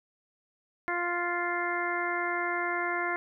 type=harmonic tone; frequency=349.4 Hz; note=F4; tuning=1 cent sharp; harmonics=1 / 2 / 3 / 4 / 5 / 6; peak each=-35 / -35 / -35 / -35 / -35 / -35 dBFS; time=0.88-3.16 s; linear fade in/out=0 ms; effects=none